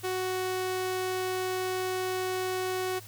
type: tone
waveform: sawtooth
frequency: 371.1 Hz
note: F#4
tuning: 5 cents sharp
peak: -25 dBFS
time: 0.03-3 s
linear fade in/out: 20 ms
effects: added 105 Hz sine -48 dBFS peak until 3.07 s + white hiss -50 dBFS RMS until 3.07 s